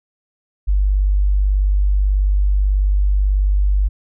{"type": "tone", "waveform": "sine", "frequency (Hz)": 49.16, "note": "G1", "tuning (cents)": 6, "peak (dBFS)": -12, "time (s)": [0.67, 3.89], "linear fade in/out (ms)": 20, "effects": []}